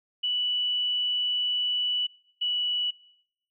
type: tone pair in turn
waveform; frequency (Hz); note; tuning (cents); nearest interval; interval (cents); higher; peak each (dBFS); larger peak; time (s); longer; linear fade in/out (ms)
sine; 2960 / 2948; F#7 / F#7; 0 / -7; unison; 7; first; -24; neither; 0.23-2.07 / 2.41-2.91; first; 10
effects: noise-tail reverb RT60 0.9 s tail -26 dB re dry